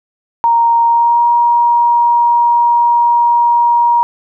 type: tone with pitch glide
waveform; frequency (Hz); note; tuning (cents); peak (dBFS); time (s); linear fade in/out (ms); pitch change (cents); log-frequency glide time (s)
sine; 932.3 to 948; A#5 to A#5; 0 to +29; -7; 0.44-4.03; 0; +29; 0.86-1.26
effects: none